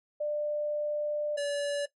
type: tone pair in turn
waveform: sine / square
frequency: 595 / 574.5 Hz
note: D5 / D5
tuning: +22 / -38 cents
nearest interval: minor second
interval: 60 cents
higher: first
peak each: -28 / -29 dBFS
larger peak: first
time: 0.2-1.37 / 1.37-1.86 s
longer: first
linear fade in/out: 10 ms
effects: noise-tail reverb RT60 0.1 s tail -17 dB re dry + MP3 48 kbps